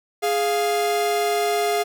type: tone pair together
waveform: 45% pulse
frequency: 415.3 / 698.5 Hz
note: G#4 / F5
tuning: 0 / 0 cents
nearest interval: major sixth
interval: 900 cents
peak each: -22 dBFS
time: 0.22-1.84 s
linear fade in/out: 20 ms
effects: none